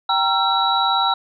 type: tone cluster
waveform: sine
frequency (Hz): 778 / 936 / 1351 / 3904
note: G5 / A#5 / E6 / B7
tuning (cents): -13 / +7 / +42 / -21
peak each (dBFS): -21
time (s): 0.09-1.14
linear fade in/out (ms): 5
effects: none